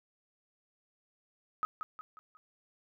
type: tone with echo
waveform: sine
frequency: 1268 Hz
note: D#6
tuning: 32 cents sharp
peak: -28 dBFS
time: 1.63-1.65 s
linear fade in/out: 0 ms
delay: 180 ms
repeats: 4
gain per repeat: -7 dB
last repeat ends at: 2.37 s
effects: none